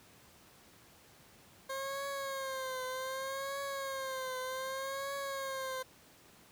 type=tone with vibrato; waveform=20% pulse; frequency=534 Hz; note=C5; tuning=35 cents sharp; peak=-32 dBFS; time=1.69-5.83 s; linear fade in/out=10 ms; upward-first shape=triangle; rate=0.65 Hz; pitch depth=78 cents each way; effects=pink hiss -60 dBFS RMS until 6.51 s + high-pass 80 Hz 12 dB/octave